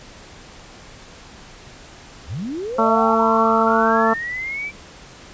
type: linear sweep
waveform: sine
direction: up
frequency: 56.5 to 2349 Hz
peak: -24 dBFS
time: 2.27-4.72 s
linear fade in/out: 50 ms
type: harmonic tone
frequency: 224.6 Hz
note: A3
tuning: 36 cents sharp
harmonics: 1 / 2 / 3 / 4 / 5 / 6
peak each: -21 / -21 / -21 / -21 / -21 / -21 dBFS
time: 2.78-4.14 s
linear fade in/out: 10 ms
effects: pink hiss -42 dBFS RMS until 5.33 s + resampled to 16000 Hz